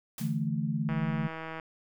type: noise with exponential decay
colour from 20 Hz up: white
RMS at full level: -39 dBFS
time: 0.18-0.47 s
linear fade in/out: 2 ms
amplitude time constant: 61 ms
type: chord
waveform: sine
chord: D suspended second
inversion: none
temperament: equal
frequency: 146.83 / 164.81 / 220 Hz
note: D3 / E3 / A3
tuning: 0 / 0 / 0 cents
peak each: -32 dBFS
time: 0.2-1.28 s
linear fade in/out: 20 ms
type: click train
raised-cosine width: 0.5 ms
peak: -24 dBFS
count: 115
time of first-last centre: 0.89-1.598 s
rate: 161 Hz
effects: none